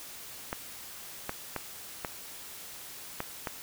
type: clicks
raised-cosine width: 0.5 ms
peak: -17 dBFS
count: 6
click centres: 0.529 / 1.294 / 1.563 / 2.048 / 3.204 / 3.472 s
effects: white hiss -45 dBFS RMS until 3.62 s